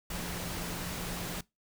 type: tone in noise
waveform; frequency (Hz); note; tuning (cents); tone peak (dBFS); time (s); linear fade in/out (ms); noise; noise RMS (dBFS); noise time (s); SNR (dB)
sine; 174.61; F3; 0; -42; 0.1-1.41; 5; pink; -38; 0.1-1.41; -7
effects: noise-tail reverb RT60 0.2 s tail -22 dB re dry